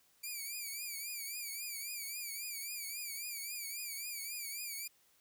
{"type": "tone with vibrato", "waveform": "5% pulse", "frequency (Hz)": 2334, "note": "D7", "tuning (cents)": -11, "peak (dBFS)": -31, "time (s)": [0.23, 4.88], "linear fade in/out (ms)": 10, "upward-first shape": "triangle", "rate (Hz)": 3.7, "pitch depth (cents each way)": 110, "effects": ["white hiss -70 dBFS RMS until 5.2 s"]}